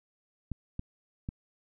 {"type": "clicks", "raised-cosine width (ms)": 5, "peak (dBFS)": -22, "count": 3, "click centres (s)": [0.517, 0.794, 1.289], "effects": []}